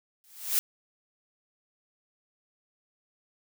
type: noise with exponential growth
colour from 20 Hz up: blue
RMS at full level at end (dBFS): -22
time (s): 0.24-0.59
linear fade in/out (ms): 0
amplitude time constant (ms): 74
effects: none